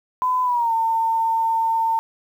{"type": "tone with pitch glide", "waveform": "sine", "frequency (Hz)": [1009, 904.1], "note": ["B5", "A5"], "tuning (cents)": [37, 47], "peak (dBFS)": -17, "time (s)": [0.22, 1.99], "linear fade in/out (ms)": 0, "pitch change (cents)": -190, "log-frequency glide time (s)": [0.43, 0.73], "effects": ["8-bit"]}